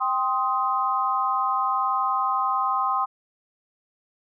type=chord; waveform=sine; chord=C minor; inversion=second; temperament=just; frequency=784.9 / 1046.5 / 1255.8 Hz; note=G5 / C6 / Eb6; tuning=+2 / 0 / +16 cents; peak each=-27 / -24 / -25 dBFS; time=0-3.06 s; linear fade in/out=20 ms; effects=none